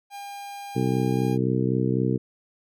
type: tone with pitch glide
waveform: 45% pulse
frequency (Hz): 805 to 809.7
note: G5 to G#5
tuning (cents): +46 to -44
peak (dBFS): -35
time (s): 0.1-1.38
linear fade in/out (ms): 50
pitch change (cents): +10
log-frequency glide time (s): 0.93-1.26
type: harmonic tone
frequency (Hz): 63.9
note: C2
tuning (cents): -40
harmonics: 2 / 3 / 4 / 5 / 6 / 7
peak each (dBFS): -25 / -27 / -28 / -29 / -30 / -30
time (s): 0.75-2.18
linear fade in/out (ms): 20
effects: none